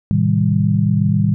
sine chord, A half-diminished seventh, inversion none, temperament just, 110 / 132 / 158.4 / 198 Hz, A2 / C3 / Eb3 / G3, 0 / +16 / +31 / +18 cents, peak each -17 / -22 / -17 / -17 dBFS, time 0.11-1.34 s, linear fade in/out 0 ms, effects none

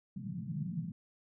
white band-pass noise, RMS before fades -39 dBFS, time 0.16-0.92 s, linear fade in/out 5 ms, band 130 to 190 Hz, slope 48 dB/octave, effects none

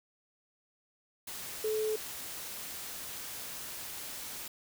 sine tone in noise, 432.9 Hz, A4, 28 cents flat, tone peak -29 dBFS, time 1.64-1.96 s, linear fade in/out 5 ms, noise white, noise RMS -42 dBFS, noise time 1.27-4.48 s, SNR +10 dB, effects none

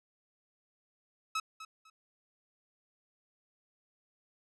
sawtooth tone with echo, 1290 Hz, E6, 38 cents flat, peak -27 dBFS, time 1.35-1.4 s, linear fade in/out 5 ms, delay 250 ms, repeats 2, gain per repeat -13 dB, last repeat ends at 1.9 s, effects low-pass 8000 Hz 12 dB/octave

